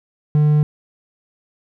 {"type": "tone", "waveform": "triangle", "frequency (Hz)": 150, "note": "D3", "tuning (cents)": 37, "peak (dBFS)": -9, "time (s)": [0.35, 0.63], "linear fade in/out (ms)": 0, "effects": []}